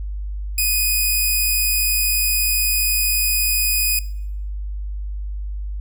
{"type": "tone", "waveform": "5% pulse", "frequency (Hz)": 2489, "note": "D#7", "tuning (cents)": 0, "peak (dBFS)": -7, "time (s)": [0.58, 3.99], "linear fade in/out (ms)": 2, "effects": ["noise-tail reverb RT60 0.8 s tail -22 dB re dry", "added 50 Hz sine -24 dBFS peak until 5.8 s"]}